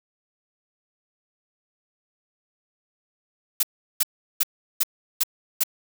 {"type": "noise bursts", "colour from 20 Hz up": "blue", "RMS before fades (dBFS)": -20, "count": 6, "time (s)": [3.6, 5.636], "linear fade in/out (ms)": 5, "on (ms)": 31, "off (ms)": 370, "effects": []}